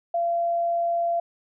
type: tone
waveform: sine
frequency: 684 Hz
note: F5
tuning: 36 cents flat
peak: -21 dBFS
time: 0.14-1.2 s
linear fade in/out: 5 ms
effects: none